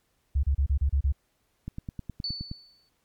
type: tone bursts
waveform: sine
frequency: 69.3 Hz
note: C#2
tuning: in tune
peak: -20 dBFS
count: 7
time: 0.35-1.124 s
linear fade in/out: 10 ms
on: 84 ms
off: 31 ms
type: click train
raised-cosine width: 5 ms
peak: -22 dBFS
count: 9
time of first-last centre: 1.68-2.514 s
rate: 9.59 Hz
type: tone with exponential decay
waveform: sine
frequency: 4485 Hz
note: C#8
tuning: 19 cents sharp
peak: -27 dBFS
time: 2.24-2.89 s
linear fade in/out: 2 ms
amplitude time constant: 140 ms
effects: pink hiss -72 dBFS RMS until 3.04 s + MP3 96 kbps